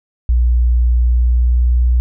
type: tone with pitch glide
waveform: sine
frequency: 60.1 to 60.9 Hz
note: B1 to B1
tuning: -46 to -24 cents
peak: -9 dBFS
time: 0.29-2 s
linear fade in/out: 0 ms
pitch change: +22 cents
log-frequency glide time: 0.96-1.84 s
effects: none